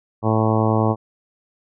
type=harmonic tone; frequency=110 Hz; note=A2; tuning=in tune; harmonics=1 / 2 / 3 / 4 / 5 / 6 / 7 / 8 / 9 / 10; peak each=-19 / -22 / -24 / -25 / -26 / -27 / -27 / -28 / -29 / -29 dBFS; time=0.22-0.96 s; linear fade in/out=50 ms; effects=none